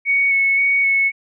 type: tone with vibrato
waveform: sine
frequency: 2217 Hz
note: C#7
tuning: in tune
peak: -13 dBFS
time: 0.05-1.12 s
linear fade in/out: 50 ms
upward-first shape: square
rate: 1.9 Hz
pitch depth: 12 cents each way
effects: none